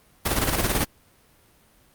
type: noise with tremolo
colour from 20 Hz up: pink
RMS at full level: -21 dBFS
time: 0.25-0.85 s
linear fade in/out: 10 ms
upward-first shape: square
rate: 18 Hz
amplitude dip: 50%
effects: pink hiss -58 dBFS RMS until 1.94 s + Opus 32 kbps